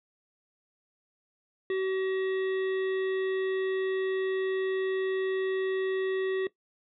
harmonic tone with a mistuned harmonic, 380 Hz, F#4, 46 cents sharp, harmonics 1 / 3 / 5 / 7 / 9 / 10, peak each -26 / -45 / -40 / -50 / -50 / -54 dBFS, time 1.7-6.47 s, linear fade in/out 2 ms, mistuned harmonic 10, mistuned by -26 cents, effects noise-tail reverb RT60 0.1 s tail -17 dB re dry

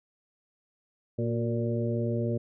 harmonic tone with a mistuned harmonic, 116.54 Hz, A#2, in tune, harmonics 1 / 2 / 3 / 4 / 5, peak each -29 / -32 / -34 / -35 / -36 dBFS, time 1.18-2.38 s, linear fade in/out 10 ms, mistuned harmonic 3, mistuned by +49 cents, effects none

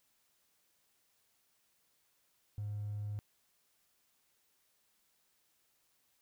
triangle tone with hard clipping, 103.83 Hz, G#2, in tune, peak -37 dBFS, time 2.58-3.19 s, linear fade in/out 0 ms, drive 3 dB, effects white hiss -75 dBFS RMS until 6.21 s

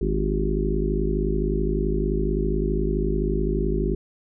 harmonic tone with a mistuned harmonic, 51.7 Hz, G#1, 7 cents flat, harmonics 1 / 3 / 4 / 5 / 6 / 7 / 8, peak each -24 / -29 / -30 / -32 / -33 / -28 / -29 dBFS, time 0.01-3.95 s, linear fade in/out 5 ms, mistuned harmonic 8, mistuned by -69 cents, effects none

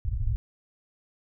white low-pass noise, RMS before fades -27 dBFS, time 0.05-0.36 s, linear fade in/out 0 ms, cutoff 120 Hz, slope 96 dB/octave, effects none

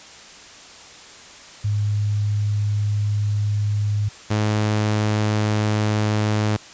sine / sawtooth tone pair in turn, 103.83 / 106.38 Hz, G#2 / G#2, 0 / +42 cents, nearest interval unison, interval 42 cents, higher second, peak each -18 / -14 dBFS, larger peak second, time 1.64-4.09 / 4.3-6.57 s, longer first, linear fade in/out 10 ms, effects white hiss -42 dBFS RMS until 6.73 s + resampled to 16000 Hz

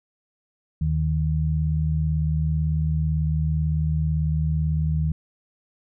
sine tone pair together, 77.53 / 155.56 Hz, D#2 / D#3, -6 / 0 cents, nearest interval octave, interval 1206 cents, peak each -23 / -22 dBFS, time 0.81-5.12 s, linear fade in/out 5 ms, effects none

